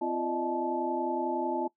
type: tone cluster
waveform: sine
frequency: 258 / 343.2 / 602 / 633 / 868 Hz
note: C4 / F4 / D5 / D#5 / A5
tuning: -24 / -30 / +43 / +30 / -24 cents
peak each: -36 / -32 / -38 / -38 / -32 dBFS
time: 0.01-1.68 s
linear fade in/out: 10 ms
effects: noise-tail reverb RT60 0.1 s tail -20 dB re dry